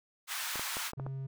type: high-pass noise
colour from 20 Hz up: pink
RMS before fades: -37 dBFS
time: 0.27-0.92 s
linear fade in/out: 50 ms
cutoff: 1000 Hz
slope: 24 dB/octave
type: clicks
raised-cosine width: 1 ms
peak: -26 dBFS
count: 6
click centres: 0.557 / 0.595 / 0.769 / 0.934 / 0.998 / 1.065 s
type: tone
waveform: triangle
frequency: 134.5 Hz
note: C3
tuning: 48 cents sharp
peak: -34 dBFS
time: 0.97-1.27 s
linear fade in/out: 10 ms
effects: none